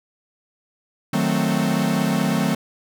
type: chord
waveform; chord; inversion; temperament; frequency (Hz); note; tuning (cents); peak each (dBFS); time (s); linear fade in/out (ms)
45% pulse; D# diminished seventh; none; equal with one note detuned; 155.56 / 185 / 221 / 261.6; D#3 / F#3 / A3 / C4; 0 / 0 / +8 / 0; -25 / -23 / -23 / -25; 1.13-2.55; 5
effects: none